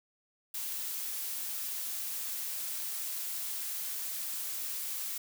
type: noise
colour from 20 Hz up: blue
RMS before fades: -37 dBFS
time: 0.54-5.18 s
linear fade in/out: 5 ms
effects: none